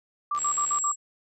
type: tone bursts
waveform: sine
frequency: 1174.7 Hz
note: D6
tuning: in tune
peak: -24 dBFS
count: 5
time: 0.31-0.918 s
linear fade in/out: 5 ms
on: 80 ms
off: 52 ms
type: click train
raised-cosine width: 0.2 ms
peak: -25 dBFS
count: 33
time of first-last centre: 0.35-0.787 s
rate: 73.2 Hz
type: tone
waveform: sine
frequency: 7630 Hz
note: A#8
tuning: 39 cents sharp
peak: -26 dBFS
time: 0.37-0.96 s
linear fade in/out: 50 ms
effects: none